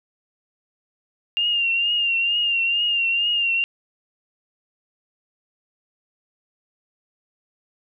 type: tone with vibrato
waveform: sine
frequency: 2794 Hz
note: F7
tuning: in tune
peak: -18 dBFS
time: 1.37-3.64 s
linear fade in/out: 0 ms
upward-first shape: triangle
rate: 2.2 Hz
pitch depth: 57 cents each way
effects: none